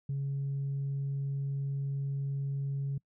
sine tone, 138.59 Hz, C#3, in tune, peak -29 dBFS, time 0.09-2.98 s, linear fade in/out 5 ms, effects noise-tail reverb RT60 0.1 s tail -26 dB re dry + tanh soft clip ceiling -28 dBFS

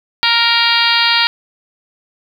harmonic tone with a mistuned harmonic, 466.7 Hz, A#4, 2 cents sharp, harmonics 2 / 3 / 4 / 5 / 6 / 7 / 8 / 9 / 10, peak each -19 / -19 / -19 / -19 / -19 / -19 / -19 / -19 / -19 dBFS, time 0.23-1.27 s, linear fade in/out 0 ms, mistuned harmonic 8, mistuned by +15 cents, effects 7-bit

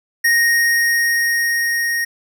square tone with level ramp, 1864.7 Hz, A#6, in tune, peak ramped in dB -12 to -18 dBFS, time 0.24-2.05 s, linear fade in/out 10 ms, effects none

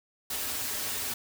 white noise with comb filter, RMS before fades -33 dBFS, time 0.3-1.14 s, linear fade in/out 5 ms, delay 5.8 ms, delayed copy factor -0.85, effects none

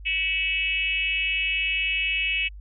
sine tone with frequency modulation, 2598 Hz, E7, 26 cents flat, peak -22 dBFS, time 0.05-2.49 s, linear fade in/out 20 ms, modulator 338 Hz, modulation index 1, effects added 50 Hz sine -38 dBFS peak until 2.6 s

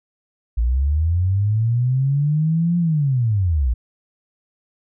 sine linear two-way sweep, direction up then down, 55 to 175.2 to 55 Hz, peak -15 dBFS, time 0.57-3.74 s, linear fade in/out 10 ms, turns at 2.78 s, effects none

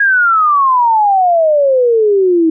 sine exponential sweep, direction down, 1661.2 to 316.4 Hz, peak -7 dBFS, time 0-2.5 s, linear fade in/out 5 ms, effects none

